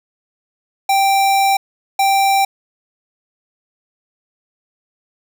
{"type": "tone bursts at uneven times", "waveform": "square", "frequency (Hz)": 784, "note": "G5", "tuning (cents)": 0, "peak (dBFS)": -12, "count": 2, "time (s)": [[0.89, 1.57], [1.99, 2.45]], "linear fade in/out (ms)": 5, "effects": []}